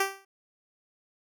10% pulse tone with exponential decay, 390 Hz, G4, 9 cents flat, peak -13 dBFS, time 0-0.25 s, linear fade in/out 5 ms, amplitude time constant 53 ms, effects none

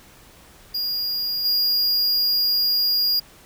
square tone with level steps, 4842 Hz, D#8, 48 cents flat, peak -23 / -18 dBFS, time 0.74-3.2 s, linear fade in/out 10 ms, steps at 1.44 s, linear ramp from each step 20 ms, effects pink hiss -49 dBFS RMS until 3.45 s

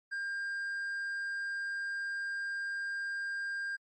triangle tone, 1601 Hz, G6, 36 cents sharp, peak -32 dBFS, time 0.11-3.77 s, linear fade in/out 20 ms, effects MP3 32 kbps

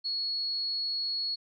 sine tone, 4349 Hz, C#8, 34 cents flat, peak -29 dBFS, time 0.04-1.36 s, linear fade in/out 20 ms, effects none

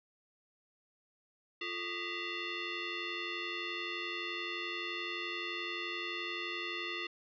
sine tone with frequency modulation, 349.2 Hz, F4, in tune, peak -36 dBFS, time 1.61-7.07 s, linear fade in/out 5 ms, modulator 790 Hz, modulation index 4.3, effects none

